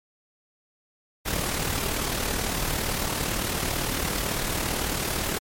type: noise with amplitude modulation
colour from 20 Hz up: pink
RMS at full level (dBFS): -25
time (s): 1.25-5.39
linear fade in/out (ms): 20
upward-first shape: sine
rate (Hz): 37.9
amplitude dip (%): 50
effects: MP3 64 kbps